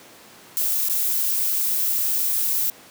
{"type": "noise with dropouts", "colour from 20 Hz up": "violet", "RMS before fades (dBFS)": -22, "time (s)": [0.57, 2.7], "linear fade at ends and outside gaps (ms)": 0, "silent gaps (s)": [0.886, 0.897], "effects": ["pink hiss -46 dBFS RMS until 2.9 s", "high-pass 200 Hz 12 dB/octave"]}